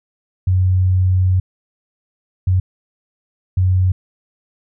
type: tone bursts at uneven times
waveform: sine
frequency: 92.5 Hz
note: F#2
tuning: in tune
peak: -11 dBFS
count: 3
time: 0.47-1.4 / 2.47-2.6 / 3.57-3.92 s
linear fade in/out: 5 ms
effects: none